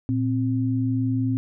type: tone pair together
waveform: sine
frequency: 115.42 / 261.6 Hz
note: A#2 / C4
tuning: -17 / 0 cents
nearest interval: octave + major second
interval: 1417 cents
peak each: -23 dBFS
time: 0.09-1.37 s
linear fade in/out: 0 ms
effects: none